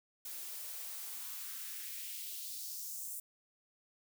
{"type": "noise with high-pass filter sweep", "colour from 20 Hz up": "blue", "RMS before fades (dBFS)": -44, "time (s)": [0.25, 3.2], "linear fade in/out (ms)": 5, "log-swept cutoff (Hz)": [300, 8600], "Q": 1.7, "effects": []}